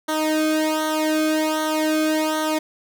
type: tone with flanger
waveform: sawtooth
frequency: 311.1 Hz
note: D#4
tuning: in tune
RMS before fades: -21 dBFS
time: 0.08-2.59 s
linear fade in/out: 10 ms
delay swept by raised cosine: 0.4 to 1.05 ms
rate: 1.3 Hz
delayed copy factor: -0.95
effects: none